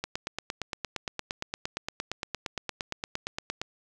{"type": "click train", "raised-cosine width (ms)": 0.2, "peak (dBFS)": -14, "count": 32, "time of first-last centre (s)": [0.04, 3.616], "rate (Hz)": 8.67, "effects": []}